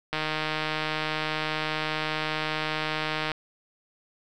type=click train; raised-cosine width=0.3 ms; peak=-12 dBFS; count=495; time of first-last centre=0.13-3.317 s; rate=155 Hz; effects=none